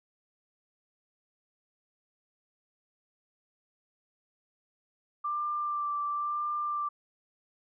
sine tone with vibrato, 1181 Hz, D6, 9 cents sharp, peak -29 dBFS, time 5.24-6.89 s, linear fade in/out 10 ms, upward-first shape sine, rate 0.98 Hz, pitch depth 17 cents each way, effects none

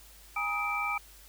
sine tone cluster, 821 / 945 / 1256 / 2338 Hz, G#5 / A#5 / D#6 / D7, -20 / +23 / +16 / -8 cents, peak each -36 / -40 / -33 / -32 dBFS, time 0.36-0.98 s, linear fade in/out 5 ms, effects added 50 Hz sine -55 dBFS peak until 1.28 s + white hiss -55 dBFS RMS until 1.28 s

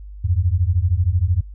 sine beating tone pair, 82.7 / 95.7 Hz, E2 / G2, +6 / -41 cents, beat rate 13 Hz, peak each -18 dBFS, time 0.24-1.41 s, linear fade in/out 10 ms, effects noise-tail reverb RT60 0.2 s tail -26 dB re dry + added 50 Hz sine -33 dBFS peak until 1.54 s

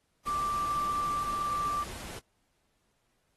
sine tone in noise, 1174.7 Hz, D6, in tune, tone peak -28 dBFS, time 0.26-1.84 s, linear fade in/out 20 ms, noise pink, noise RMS -43 dBFS, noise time 0.25-2.2 s, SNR +12 dB, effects pink hiss -75 dBFS RMS until 3.36 s + AAC 32 kbps

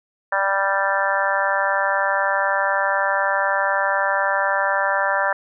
harmonic tone, 196 Hz, G3, in tune, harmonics 3 / 4 / 5 / 6 / 7 / 8 / 9, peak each -24 / -26 / -24 / -30 / -26 / -25 / -24 dBFS, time 0.32-5.33 s, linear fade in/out 5 ms, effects none

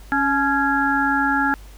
harmonic tone with a mistuned harmonic, 276.5 Hz, C#4, 4 cents flat, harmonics 1 / 3 / 5 / 6, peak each -22 / -22 / -22 / -22 dBFS, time 0.12-1.54 s, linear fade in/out 0 ms, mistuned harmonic 3, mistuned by +45 cents, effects added 50 Hz sine -39 dBFS peak until 1.77 s + pink hiss -49 dBFS RMS until 1.77 s

